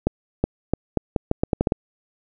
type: accelerating click train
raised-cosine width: 2 ms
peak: -5 dBFS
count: 11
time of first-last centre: 0.07-1.721 s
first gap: 370 ms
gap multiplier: 0.8
effects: none